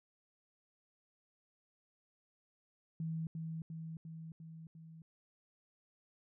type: tone with echo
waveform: sine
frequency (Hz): 161.7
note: E3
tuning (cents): -33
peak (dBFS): -36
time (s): 3-3.27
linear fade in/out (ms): 2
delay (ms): 350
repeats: 5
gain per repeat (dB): -3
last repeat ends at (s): 5.02
effects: none